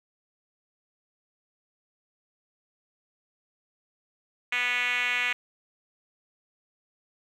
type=tone with band-pass filter; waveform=5% pulse; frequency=245.7 Hz; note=B3; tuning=9 cents flat; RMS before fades=-27 dBFS; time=4.52-5.33 s; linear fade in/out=5 ms; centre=2300 Hz; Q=3.1; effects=none